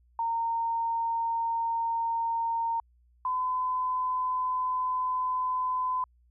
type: tone pair in turn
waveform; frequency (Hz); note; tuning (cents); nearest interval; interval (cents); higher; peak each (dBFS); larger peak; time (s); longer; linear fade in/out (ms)
sine; 920 / 1014.3; A#5 / B5; -23 / +46; major second; 169; second; -26; neither; 0.19-2.8 / 3.25-6.04; second; 2
effects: added 60 Hz sine -60 dBFS peak until 6.3 s